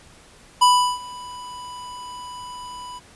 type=tone with ADSR envelope; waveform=square; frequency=990 Hz; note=B5; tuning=4 cents sharp; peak=-11 dBFS; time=0.61-3 s; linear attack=14 ms; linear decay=360 ms; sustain=-23 dB; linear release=27 ms; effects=pink hiss -49 dBFS RMS until 3.15 s + resampled to 24000 Hz